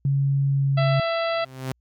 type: tone with pitch glide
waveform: sine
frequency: 138.59 to 137.24 Hz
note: C#3 to C#3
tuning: 0 to -17 cents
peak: -18 dBFS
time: 0.05-1 s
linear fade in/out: 2 ms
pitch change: -17 cents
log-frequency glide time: 0.48-0.84 s
type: harmonic tone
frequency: 666 Hz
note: E5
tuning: 18 cents sharp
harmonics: 1 / 2 / 3 / 4 / 5 / 6 / 7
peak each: -23 / -29 / -33 / -35 / -37 / -39 / -40 dBFS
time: 0.77-1.45 s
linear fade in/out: 10 ms
type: tone with exponential growth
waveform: sawtooth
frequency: 130.81 Hz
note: C3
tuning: in tune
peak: -20 dBFS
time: 1.26-1.72 s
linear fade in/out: 0 ms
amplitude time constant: 100 ms
effects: added 60 Hz sine -65 dBFS peak until 1.8 s